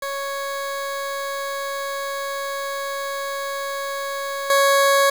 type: tone with level steps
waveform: 20% pulse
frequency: 554.4 Hz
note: C#5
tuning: in tune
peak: -20 / -9 dBFS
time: 0.02-5.1 s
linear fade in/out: 5 ms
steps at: 4.5 s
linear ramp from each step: 2 ms
effects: 7-bit